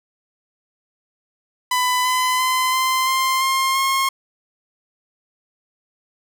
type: tone with pitch steps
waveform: sawtooth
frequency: 1000 / 1012.2 / 1024.6 / 1037.1 / 1049.7 / 1062.5 / 1075.5 Hz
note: B5 / B5 / C6 / C6 / C6 / C6 / C6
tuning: +21 / +42 / -37 / -16 / +5 / +26 / +47 cents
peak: -13 dBFS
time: 1.71-4.09 s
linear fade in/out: 5 ms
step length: 340 ms
effects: none